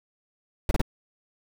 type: noise bursts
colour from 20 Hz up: brown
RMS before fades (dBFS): -21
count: 3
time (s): 0.69-0.815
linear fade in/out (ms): 2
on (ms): 21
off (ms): 31
effects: none